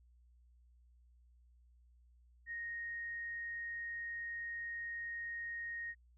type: tone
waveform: sine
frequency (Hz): 1864.7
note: A#6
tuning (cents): 0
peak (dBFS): -40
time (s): 2.46-5.95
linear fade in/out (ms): 50
effects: added 60 Hz sine -63 dBFS peak until 6.17 s